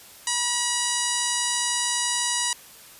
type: harmonic tone with a mistuned harmonic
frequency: 969 Hz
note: B5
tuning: 33 cents flat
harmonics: 1 / 2 / 3 / 4 / 5 / 6 / 7 / 8 / 9 / 10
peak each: -32 / -32 / -32 / -32 / -32 / -32 / -32 / -32 / -32 / -32 dBFS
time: 0.27-2.53 s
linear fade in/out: 2 ms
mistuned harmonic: 2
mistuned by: -17 cents
effects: white hiss -47 dBFS RMS until 2.99 s + resampled to 32000 Hz